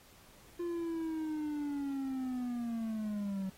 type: linear sweep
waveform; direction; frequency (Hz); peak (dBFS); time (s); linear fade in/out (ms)
triangle; down; 349.2 to 188.4; -32; 0.59-3.5; 10
effects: pink hiss -60 dBFS RMS until 3.57 s + AAC 48 kbps